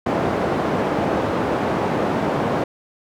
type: band-pass noise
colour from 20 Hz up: white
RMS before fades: -21 dBFS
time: 0.06-2.64 s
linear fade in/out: 5 ms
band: 120 to 680 Hz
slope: 12 dB/octave
effects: none